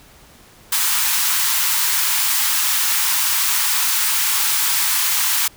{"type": "high-pass noise", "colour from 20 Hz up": "white", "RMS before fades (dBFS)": -18, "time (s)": [0.72, 5.48], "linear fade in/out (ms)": 5, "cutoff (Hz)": 830, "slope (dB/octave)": 96, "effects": ["pink hiss -47 dBFS RMS until 5.56 s"]}